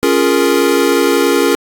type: chord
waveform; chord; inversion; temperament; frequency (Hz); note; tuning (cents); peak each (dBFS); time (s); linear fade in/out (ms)
square; Bb minor seventh; first; equal; 277.2 / 349.2 / 415.3 / 466.2; Db4 / F4 / Ab4 / Bb4; 0 / 0 / 0 / 0; -16; 0.03-1.55; 0
effects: AAC 64 kbps